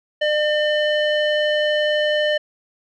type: tone with low-pass filter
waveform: square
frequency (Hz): 602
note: D5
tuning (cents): +43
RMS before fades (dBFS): -19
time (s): 0.21-2.38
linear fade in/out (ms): 10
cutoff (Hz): 2700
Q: 3.1
effects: none